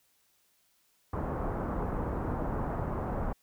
pink low-pass noise, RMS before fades -33 dBFS, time 1.13-3.33 s, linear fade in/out 5 ms, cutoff 1200 Hz, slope 24 dB/octave, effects white hiss -70 dBFS RMS until 3.42 s

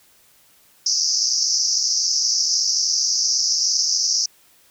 white band-pass noise, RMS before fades -20 dBFS, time 0.86-4.26 s, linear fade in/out 5 ms, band 4900 to 6100 Hz, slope 96 dB/octave, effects white hiss -55 dBFS RMS until 4.7 s

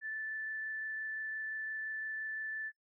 sine tone with frequency modulation, 1754 Hz, A6, 6 cents flat, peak -37 dBFS, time 0.01-2.72 s, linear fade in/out 50 ms, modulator 25.8 Hz, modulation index 0.43, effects noise-tail reverb RT60 0.1 s tail -20 dB re dry

